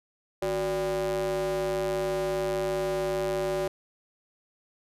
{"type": "ring-modulated tone", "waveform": "square", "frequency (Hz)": 105.7, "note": "G#2", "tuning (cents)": 31, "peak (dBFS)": -24, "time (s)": [0.42, 3.68], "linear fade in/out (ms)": 5, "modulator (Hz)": 476, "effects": ["resampled to 32000 Hz"]}